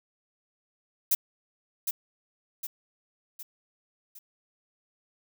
violet noise with echo, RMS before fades -23 dBFS, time 1.11-1.15 s, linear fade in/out 5 ms, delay 760 ms, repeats 4, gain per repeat -6 dB, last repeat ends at 4.19 s, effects none

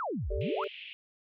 sine exponential two-way sweep, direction down then up, 1442 to 40.18 to 1442 Hz, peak -31 dBFS, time 0-0.64 s, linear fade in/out 0 ms, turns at 0.32 s
sine chord, G suspended second, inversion none, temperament just, 392 / 441 / 588 Hz, G4 / A4 / D5, 0 / +4 / +2 cents, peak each -37 dBFS, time 0.3-0.68 s, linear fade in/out 10 ms
pink band-pass noise, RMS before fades -46 dBFS, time 0.41-0.93 s, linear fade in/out 0 ms, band 2400 to 3100 Hz, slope 48 dB/octave
effects none

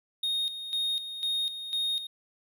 triangle tone with tremolo, 3711 Hz, A#7, 9 cents flat, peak -25 dBFS, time 0.23-2.07 s, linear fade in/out 5 ms, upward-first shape square, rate 2 Hz, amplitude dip 65%, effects none

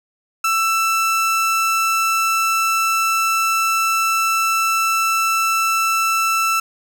30% pulse tone, 1328 Hz, E6, 12 cents sharp, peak -13 dBFS, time 0.44-6.6 s, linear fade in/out 5 ms, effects none

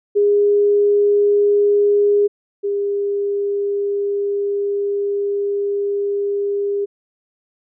sine tone pair in turn, 409.5 / 403.6 Hz, G#4 / G#4, -24 / -49 cents, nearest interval unison, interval 25 cents, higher first, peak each -11 / -17 dBFS, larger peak first, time 0.15-2.28 / 2.63-6.86 s, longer second, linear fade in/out 20 ms, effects none

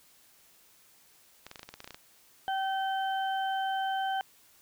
clicks, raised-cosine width 0.2 ms, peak -26 dBFS, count 12, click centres 1.466 / 1.514 / 1.558 / 1.594 / 1.631 / 1.69 / 1.74 / 1.804 / 1.844 / 1.876 / 1.907 / 1.945 s
harmonic tone, 771 Hz, G5, 29 cents flat, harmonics 1 / 2 / 4, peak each -29 / -37 / -41 dBFS, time 2.48-4.21 s, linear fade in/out 0 ms
effects white hiss -61 dBFS RMS until 4.61 s

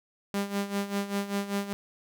sawtooth tone with tremolo, 200.3 Hz, G3, 38 cents sharp, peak -22 dBFS, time 0.34-1.73 s, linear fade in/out 0 ms, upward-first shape sine, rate 5.1 Hz, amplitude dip 75%, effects none

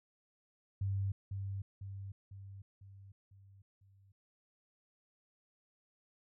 sine tone with echo, 98 Hz, G2, in tune, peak -32 dBFS, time 0.81-1.12 s, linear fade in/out 5 ms, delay 500 ms, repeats 6, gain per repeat -5 dB, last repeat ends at 4.12 s, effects none

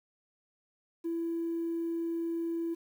triangle tone, 333.9 Hz, E4, 22 cents sharp, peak -27 dBFS, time 1.04-2.75 s, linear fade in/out 20 ms, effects tanh soft clip ceiling -28 dBFS + 10-bit

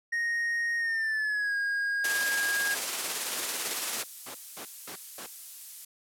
triangle tone with pitch glide, 1864.7 to 1632.7 Hz, A#6 to G#6, 0 to -30 cents, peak -25 dBFS, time 0.12-2.75 s, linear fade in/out 10 ms, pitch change -230 cents, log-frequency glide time 0.78-1.56 s
white noise with tremolo, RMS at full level -30 dBFS, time 2.04-4.03 s, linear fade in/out 5 ms, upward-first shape square, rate 18 Hz, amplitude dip 25%
pink noise bursts, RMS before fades -40 dBFS, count 9, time 2.73-5.264 s, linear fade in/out 5 ms, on 86 ms, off 220 ms
violet noise, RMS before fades -39 dBFS, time 3.31-5.85 s, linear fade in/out 5 ms
effects high-pass 300 Hz 12 dB/octave + low-pass 12000 Hz 12 dB/octave

